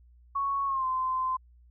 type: tone with pitch glide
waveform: sine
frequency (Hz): 1108.7 to 1034.5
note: C#6 to C6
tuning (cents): 0 to -20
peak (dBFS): -26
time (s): 0.35-1.37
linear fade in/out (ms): 10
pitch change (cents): -120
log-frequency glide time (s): 0.66-0.86
effects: added 60 Hz sine -54 dBFS peak until 1.7 s